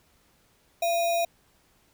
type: tone with sample-and-hold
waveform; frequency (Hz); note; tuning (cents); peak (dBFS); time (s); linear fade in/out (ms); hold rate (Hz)
sine; 680; F5; -46; -22; 0.82-1.25; 5; 3150
effects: pink hiss -64 dBFS RMS until 1.93 s